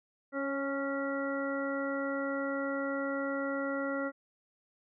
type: harmonic tone with a mistuned harmonic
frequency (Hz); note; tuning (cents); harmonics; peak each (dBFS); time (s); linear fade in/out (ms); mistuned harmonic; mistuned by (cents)
277.2; C#4; 0; 1 / 2 / 3 / 4 / 5 / 7; -35 / -35 / -48 / -47 / -38 / -43; 0.32-4.12; 50; 2; -16
effects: none